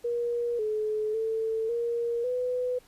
sine tone with pitch steps, 475.8 / 428.7 / 445.1 / 470.3 / 499.1 Hz, A#4 / A4 / A4 / A#4 / B4, +35 / -45 / +20 / +15 / +18 cents, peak -26 dBFS, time 0.04-2.79 s, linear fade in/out 10 ms, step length 550 ms, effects pink hiss -59 dBFS RMS until 2.87 s + resampled to 32000 Hz

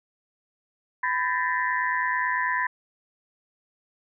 sine tone cluster, 1000 / 1578 / 1754 / 1863 / 2021 Hz, B5 / G6 / A6 / A#6 / B6, +21 / +11 / -6 / -2 / +39 cents, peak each -26 / -35 / -28 / -30 / -35 dBFS, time 1.03-2.67 s, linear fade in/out 5 ms, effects none

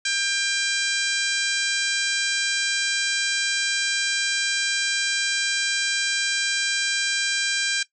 harmonic tone, 796 Hz, G5, 26 cents sharp, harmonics 2 / 3 / 4 / 5 / 6 / 7 / 8 / 9 / 10, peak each -27 / -29 / -30 / -31 / -32 / -32 / -33 / -34 / -34 dBFS, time 0.05-7.83 s, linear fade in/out 5 ms, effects noise-tail reverb RT60 0.1 s tail -17 dB re dry

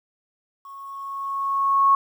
sine tone with level ramp, 1100 Hz, C#6, 14 cents flat, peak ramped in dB -38 to -12 dBFS, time 0.65-1.95 s, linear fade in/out 2 ms, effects 9-bit

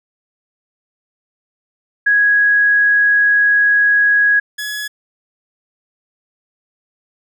sine / sawtooth tone pair in turn, 1661.2 / 1690.2 Hz, G#6 / G#6, 0 / +30 cents, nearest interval unison, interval 30 cents, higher second, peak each -9 / -18 dBFS, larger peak first, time 2.06-4.4 / 4.58-4.88 s, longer first, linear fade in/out 10 ms, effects none

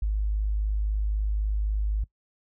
sine tone, 51.91 Hz, G#1, in tune, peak -23 dBFS, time 0.02-2.04 s, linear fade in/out 5 ms, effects noise-tail reverb RT60 0.1 s tail -20 dB re dry

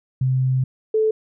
sine tone pair in turn, 130 / 436.3 Hz, C3 / A4, -11 / -15 cents, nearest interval octave + major sixth, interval 2096 cents, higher second, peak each -16 / -15 dBFS, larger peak second, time 0.21-0.64 / 0.94-1.11 s, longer first, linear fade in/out 5 ms, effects none

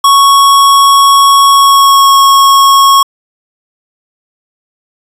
square tone with pitch glide, 1108.7 to 1097.9 Hz, C#6 to C#6, 0 to -17 cents, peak -3 dBFS, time 0.04-3.03 s, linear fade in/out 5 ms, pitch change -17 cents, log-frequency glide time 1.53-2.15 s, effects resampled to 32000 Hz

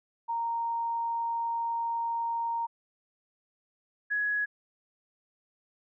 sine tone pair in turn, 928 / 1676.6 Hz, A#5 / G#6, -8 / +16 cents, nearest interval minor seventh, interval 1024 cents, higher second, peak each -28 / -26 dBFS, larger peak second, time 0.28-2.67 / 4.1-4.46 s, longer first, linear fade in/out 20 ms, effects none

